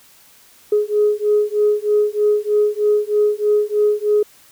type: beating tone pair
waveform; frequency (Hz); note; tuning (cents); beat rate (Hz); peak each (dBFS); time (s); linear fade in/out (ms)
sine; 417.3 / 420.5; G#4 / G#4; +8 / +22; 3.2; -16; 0.72-4.23; 5
effects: tanh soft clip ceiling -6 dBFS + white hiss -49 dBFS RMS until 4.51 s